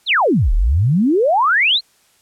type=exponential two-way sweep; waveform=sine; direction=down then up; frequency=4401 to 34.65 to 4401 Hz; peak=-11 dBFS; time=0.06-1.81 s; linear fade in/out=50 ms; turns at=0.53 s; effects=white hiss -56 dBFS RMS until 2.21 s + low-pass 11000 Hz 12 dB/octave